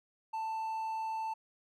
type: tone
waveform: triangle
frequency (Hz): 886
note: A5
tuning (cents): +12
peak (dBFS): -32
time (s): 0.33-1.34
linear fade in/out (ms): 10
effects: none